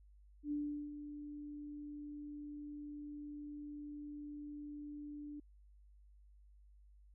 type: tone with ADSR envelope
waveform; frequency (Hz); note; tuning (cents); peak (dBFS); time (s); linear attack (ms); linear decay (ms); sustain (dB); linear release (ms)
sine; 293.7; D4; 0; -35; 0.43-5.4; 86; 390; -10; 5
effects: added 50 Hz sine -60 dBFS peak until 7.14 s